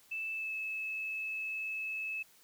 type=tone with pitch glide; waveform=sine; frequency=2637 to 2601 Hz; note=E7 to E7; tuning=0 to -24 cents; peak=-35 dBFS; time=0.11-2.23 s; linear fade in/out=10 ms; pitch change=-24 cents; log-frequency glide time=0.33-0.55 s; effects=white hiss -63 dBFS RMS until 2.43 s